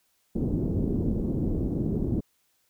white low-pass noise, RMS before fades -27 dBFS, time 0.35-2.21 s, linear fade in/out 10 ms, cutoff 330 Hz, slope 24 dB/octave, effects white hiss -70 dBFS RMS until 2.69 s

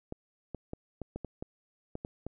clicks, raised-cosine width 2 ms, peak -24 dBFS, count 10, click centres 0.124 / 0.547 / 0.734 / 1.017 / 1.16 / 1.247 / 1.425 / 1.954 / 2.049 / 2.266 s, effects none

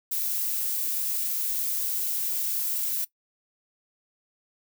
violet noise, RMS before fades -28 dBFS, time 0.11-3.05 s, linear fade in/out 10 ms, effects noise-tail reverb RT60 0.1 s tail -19 dB re dry

